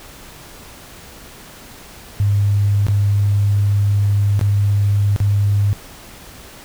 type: tone with dropouts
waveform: sine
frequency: 101.4 Hz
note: G#2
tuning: 41 cents flat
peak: -12 dBFS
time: 2.2-5.73 s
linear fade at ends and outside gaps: 0 ms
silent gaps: 2.867-2.884 / 4.393-4.412 / 5.162-5.202 s
effects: pink hiss -39 dBFS RMS until 6.64 s